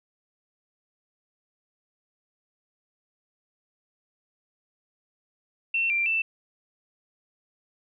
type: tone with pitch steps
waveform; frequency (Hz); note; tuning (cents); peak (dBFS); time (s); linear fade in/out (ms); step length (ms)
sine; 2700 / 2366 / 2661; E7 / D7 / E7; +41 / +12 / +16; -22; 5.74-6.22; 5; 160
effects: none